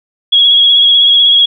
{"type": "tone with vibrato", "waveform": "sine", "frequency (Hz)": 3322, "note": "G#7", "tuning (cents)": 0, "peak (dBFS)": -4, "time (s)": [0.32, 1.46], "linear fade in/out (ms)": 10, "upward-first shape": "sine", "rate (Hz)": 16, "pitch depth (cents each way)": 30, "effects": []}